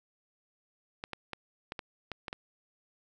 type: clicks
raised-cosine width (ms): 0.3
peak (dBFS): -21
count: 8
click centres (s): 1.039 / 1.133 / 1.333 / 1.721 / 1.792 / 2.117 / 2.282 / 2.329
effects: none